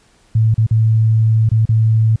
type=tone with dropouts; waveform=sine; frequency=111 Hz; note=A2; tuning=16 cents sharp; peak=-9 dBFS; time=0.35-2.16 s; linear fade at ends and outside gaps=5 ms; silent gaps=0.543-0.579 / 0.666-0.709 / 1.491-1.515 / 1.655-1.69 s; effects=pink hiss -53 dBFS RMS until 2.2 s + resampled to 22050 Hz